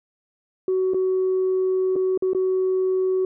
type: tone with dropouts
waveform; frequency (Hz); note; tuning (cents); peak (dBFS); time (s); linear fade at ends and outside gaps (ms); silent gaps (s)
sine; 374.3; F#4; +20; -17; 0.68-3.25; 2; 0.936-0.944 / 1.957-1.962 / 2.176-2.223 / 2.333-2.348
effects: tanh soft clip ceiling -15 dBFS